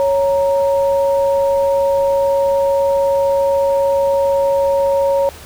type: tone pair together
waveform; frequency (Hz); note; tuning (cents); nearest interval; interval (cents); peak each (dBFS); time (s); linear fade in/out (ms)
sine; 554.2 / 932; C#5 / A#5; -1 / -1; major sixth; 900; -12 / -21; 0-5.29; 0
effects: added 77 Hz sine -41 dBFS peak until 5.45 s + pink hiss -37 dBFS RMS until 5.45 s